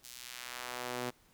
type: tone with high-pass filter sweep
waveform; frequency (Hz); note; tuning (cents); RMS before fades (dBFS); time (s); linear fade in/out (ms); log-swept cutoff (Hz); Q
sawtooth; 123.47; B2; 0; -42; 0.03-1.11; 20; 5600 to 260; 0.71
effects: pink hiss -66 dBFS RMS until 1.33 s